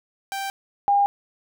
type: tone pair in turn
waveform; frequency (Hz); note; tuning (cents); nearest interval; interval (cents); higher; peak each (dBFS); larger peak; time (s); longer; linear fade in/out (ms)
sawtooth / sine; 784 / 806.5; G5 / G5; 0 / +49; unison; 49; second; -23 / -15; second; 0.32-0.5 / 0.88-1.06; neither; 0
effects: none